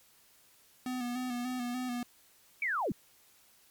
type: tone with vibrato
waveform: square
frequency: 247.7 Hz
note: B3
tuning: 5 cents sharp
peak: -34 dBFS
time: 0.86-2.03 s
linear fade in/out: 2 ms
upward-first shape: square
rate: 3.4 Hz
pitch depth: 35 cents each way
type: linear sweep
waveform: sine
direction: down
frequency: 2349 to 131.8 Hz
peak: -29 dBFS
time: 2.62-2.92 s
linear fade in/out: 2 ms
effects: white hiss -63 dBFS RMS until 3.7 s + MP3 96 kbps